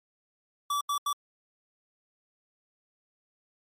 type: tone bursts at uneven times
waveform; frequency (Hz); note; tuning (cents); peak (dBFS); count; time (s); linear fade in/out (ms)
square; 1154; D6; -31; -27; 3; 0.7-0.81 / 0.89-0.98 / 1.06-1.13; 5
effects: MP3 64 kbps